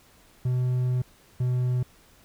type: tone pair in turn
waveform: triangle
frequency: 125.8 / 125.18 Hz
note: B2 / B2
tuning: +32 / +24 cents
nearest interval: unison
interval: 8 cents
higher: first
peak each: -20 dBFS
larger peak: neither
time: 0.45-1.02 / 1.4-1.83 s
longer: first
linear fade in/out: 5 ms
effects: pink hiss -57 dBFS RMS until 2.24 s